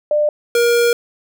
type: tone pair in turn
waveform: sine / square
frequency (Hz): 597 / 473.8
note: D5 / A#4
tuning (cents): +28 / +28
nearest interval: major third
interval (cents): 400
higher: first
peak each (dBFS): -12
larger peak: neither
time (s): 0.11-0.29 / 0.55-0.93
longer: second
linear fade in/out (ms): 2
effects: none